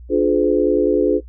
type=chord; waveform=sine; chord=D diminished seventh; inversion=none; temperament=just; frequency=293.7 / 352.4 / 422.9 / 507.5 Hz; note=D4 / F4 / Ab4 / Cb5; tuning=0 / +16 / +31 / +47 cents; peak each=-18 / -18 / -17 / -20 dBFS; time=0.09-1.21 s; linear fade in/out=50 ms; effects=noise-tail reverb RT60 0.1 s tail -18 dB re dry + added 60 Hz sine -35 dBFS peak until 1.28 s